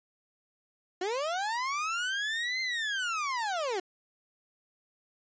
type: linear two-way sweep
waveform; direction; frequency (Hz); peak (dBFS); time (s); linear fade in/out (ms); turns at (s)
30% pulse; up then down; 349.2 to 2093 to 349.2; -27; 1.01-3.8; 5; 2.61
effects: resampled to 16000 Hz